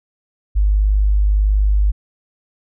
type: tone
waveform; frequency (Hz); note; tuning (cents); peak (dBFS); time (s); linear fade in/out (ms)
sine; 50.8; G#1; -38; -11; 0.55-1.92; 20
effects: none